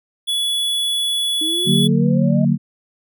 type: tone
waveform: square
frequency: 3408 Hz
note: G#7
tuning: 44 cents sharp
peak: -18 dBFS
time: 0.27-1.88 s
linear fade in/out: 20 ms
type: exponential sweep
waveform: sine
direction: up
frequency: 308.1 to 636 Hz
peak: -24 dBFS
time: 1.41-2.45 s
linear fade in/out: 5 ms
type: chord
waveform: sine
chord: D augmented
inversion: none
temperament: just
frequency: 146.83 / 183.54 / 229.4 Hz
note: D3 / F#3 / A#3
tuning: 0 / -14 / -28 cents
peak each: -17 dBFS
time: 1.65-2.58 s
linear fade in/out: 50 ms
effects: none